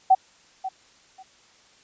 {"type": "tone with echo", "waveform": "sine", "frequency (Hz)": 760, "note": "F#5", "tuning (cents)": 46, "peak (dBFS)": -11, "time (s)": [0.1, 0.15], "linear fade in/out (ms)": 10, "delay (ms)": 540, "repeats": 2, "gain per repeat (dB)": -15, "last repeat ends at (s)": 1.23, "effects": ["white hiss -56 dBFS RMS until 1.83 s", "resampled to 16000 Hz"]}